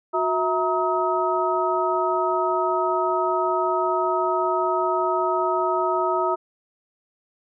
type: tone cluster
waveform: sine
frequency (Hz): 365.8 / 653 / 937 / 1271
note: F#4 / E5 / A#5 / D#6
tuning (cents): -20 / -17 / +9 / +36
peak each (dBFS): -25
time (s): 0.13-6.36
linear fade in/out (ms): 20
effects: none